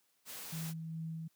white noise, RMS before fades -46 dBFS, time 0.25-0.74 s, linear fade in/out 50 ms
sine tone with tremolo, 161.9 Hz, E3, 31 cents flat, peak -37 dBFS, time 0.52-1.28 s, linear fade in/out 10 ms, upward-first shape sine, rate 2.4 Hz, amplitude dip 25%
effects white hiss -75 dBFS RMS until 1.35 s + high-pass 100 Hz 12 dB/octave

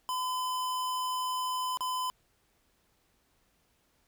square tone with dropouts, 1014 Hz, B5, 45 cents sharp, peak -31 dBFS, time 0.09-2.1 s, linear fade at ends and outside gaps 0 ms, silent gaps 1.772-1.807 s, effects pink hiss -71 dBFS RMS until 4.07 s

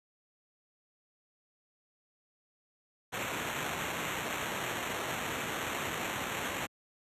violet noise with sample-and-hold, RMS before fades -36 dBFS, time 3.12-6.67 s, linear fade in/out 20 ms, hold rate 4900 Hz, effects high-pass 80 Hz 12 dB/octave + resampled to 32000 Hz

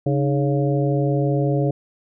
harmonic tone with a mistuned harmonic, 139.4 Hz, C#3, 10 cents sharp, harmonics 1 / 2 / 3 / 4 / 5, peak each -19 / -24 / -25 / -26 / -31 dBFS, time 0.06-1.71 s, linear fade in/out 5 ms, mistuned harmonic 2, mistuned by +150 cents, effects none

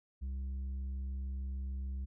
sine tone with tanh clipping, 66.2 Hz, C2, 21 cents sharp, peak -37 dBFS, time 0.21-2.06 s, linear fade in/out 20 ms, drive 5 dB, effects none

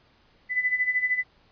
sine tone with tremolo, 2000 Hz, B6, 21 cents sharp, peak -19 dBFS, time 0.49-1.24 s, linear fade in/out 50 ms, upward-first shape sine, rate 13 Hz, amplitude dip 75%, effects pink hiss -61 dBFS RMS until 1.51 s + resampled to 11025 Hz

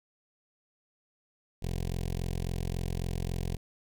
15% pulse tone with notch filter, 43.65 Hz, F1, in tune, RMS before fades -33 dBFS, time 1.62-3.57 s, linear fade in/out 10 ms, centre 1300 Hz, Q 0.68, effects none

